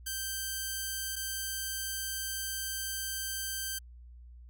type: tone pair in turn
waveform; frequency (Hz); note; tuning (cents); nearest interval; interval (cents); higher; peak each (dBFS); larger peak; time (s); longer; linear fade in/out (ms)
5% pulse; 1562 / 1562; G6 / G6; -7 / -7; unison; 0; neither; -23; neither; 0.06-1.16 / 1.16-3.79; second; 10
effects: added 60 Hz sine -48 dBFS peak until 4.49 s